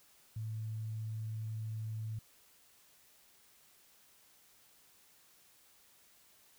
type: tone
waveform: sine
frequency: 110 Hz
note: A2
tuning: in tune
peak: -37 dBFS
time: 0.36-2.19 s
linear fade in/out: 5 ms
effects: white hiss -65 dBFS RMS until 6.58 s